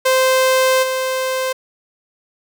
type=tone with level steps; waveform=sawtooth; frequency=520 Hz; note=C5; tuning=11 cents flat; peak=-8 / -14 dBFS; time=0.05-1.53 s; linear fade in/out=10 ms; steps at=0.82 s; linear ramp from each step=20 ms; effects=none